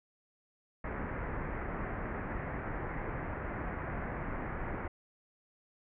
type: low-pass noise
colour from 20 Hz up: pink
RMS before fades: -38 dBFS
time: 0.84-4.88 s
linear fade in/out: 5 ms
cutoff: 2100 Hz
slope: 48 dB/octave
effects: none